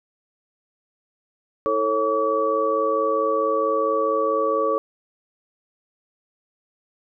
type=tone cluster; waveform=sine; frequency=322.2 / 443.5 / 548 / 1143 Hz; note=E4 / A4 / C#5 / D6; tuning=-39 / +14 / -20 / -47 cents; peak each=-30 / -23 / -23 / -23 dBFS; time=1.66-4.78 s; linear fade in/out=0 ms; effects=none